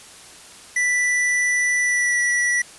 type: tone with pitch glide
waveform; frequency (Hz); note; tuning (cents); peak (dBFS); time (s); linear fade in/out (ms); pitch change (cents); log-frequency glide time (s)
square; 1975.5 to 1948.3; B6 to B6; 0 to -24; -18; 0.76-2.62; 5; -24; 1.81-2.19
effects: white hiss -43 dBFS RMS until 2.78 s + resampled to 24000 Hz